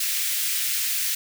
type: high-pass noise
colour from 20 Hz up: white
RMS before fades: -25 dBFS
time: 0-1.15 s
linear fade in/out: 5 ms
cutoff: 1800 Hz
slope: 24 dB/octave
effects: none